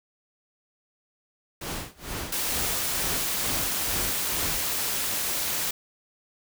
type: noise with tremolo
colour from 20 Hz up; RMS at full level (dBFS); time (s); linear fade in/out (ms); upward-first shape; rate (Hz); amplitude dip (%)
pink; -32; 1.61-4.75; 5; sine; 2.2; 95
type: noise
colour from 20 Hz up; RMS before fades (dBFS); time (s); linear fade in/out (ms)
white; -28; 2.32-5.71; 5
effects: none